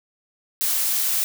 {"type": "noise", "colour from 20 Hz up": "blue", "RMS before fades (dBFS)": -22, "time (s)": [0.61, 1.24], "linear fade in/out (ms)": 0, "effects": []}